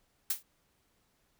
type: noise with exponential decay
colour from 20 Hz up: blue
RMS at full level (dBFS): -26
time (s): 0.3-0.43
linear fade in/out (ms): 5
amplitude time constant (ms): 28
effects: pink hiss -73 dBFS RMS until 1.39 s